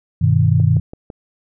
sine chord, G augmented, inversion none, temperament equal, 98 / 123.47 / 155.56 Hz, G2 / B2 / D#3, 0 / 0 / 0 cents, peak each -15 dBFS, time 0.21-0.8 s, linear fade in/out 10 ms
click train, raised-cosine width 2 ms, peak -19 dBFS, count 4, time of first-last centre 0.6-1.102 s, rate 5.98 Hz
effects none

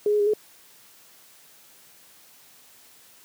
sine tone with pitch steps, 416.2 / 418.6 / 409 / 425.6 Hz, G#4 / G#4 / G#4 / G#4, +4 / +14 / -26 / +42 cents, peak -18 dBFS, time 0.06-0.336 s, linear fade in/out 2 ms, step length 69 ms, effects white hiss -53 dBFS RMS until 3.24 s + high-pass 100 Hz 12 dB/octave

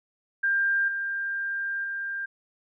sine tone with level steps, 1594 Hz, G6, 28 cents sharp, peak -21 / -27 / -29 dBFS, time 0.43-2.26 s, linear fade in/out 10 ms, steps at 0.88 / 1.84 s, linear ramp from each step 2 ms, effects none

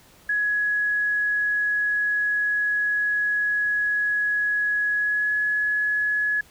sine tone with pitch glide, 1678 to 1692.6 Hz, G#6 to G#6, +17 to +32 cents, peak -20 dBFS, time 0.29-6.41 s, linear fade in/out 5 ms, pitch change +15 cents, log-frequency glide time 4.97-5.33 s, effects pink hiss -53 dBFS RMS until 6.5 s

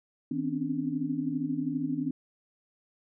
sine tone cluster, 158.2 / 254.7 / 267.1 / 289.8 Hz, D#3 / C4 / C4 / D4, +29 / -46 / +36 / -23 cents, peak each -37 / -33 / -33 / -33 dBFS, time 0.31-2.11 s, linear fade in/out 5 ms, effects none

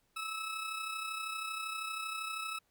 20% pulse tone with amplitude modulation, 1300 Hz, E6, 24 cents flat, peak -30 dBFS, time 0.16-2.59 s, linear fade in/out 10 ms, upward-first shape sine, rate 32.7 Hz, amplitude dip 45%, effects pink hiss -75 dBFS RMS until 2.7 s

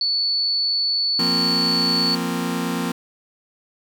sine tone, 4452 Hz, C#8, 7 cents sharp, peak -18 dBFS, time 0.01-2.15 s, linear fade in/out 2 ms
sawtooth chord, F suspended fourth, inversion none, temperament just, 174.61 / 232.8 / 261.9 Hz, F3 / Bb3 / C4, 0 / -2 / +2 cents, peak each -22 dBFS, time 1.19-2.92 s, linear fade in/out 5 ms
effects none

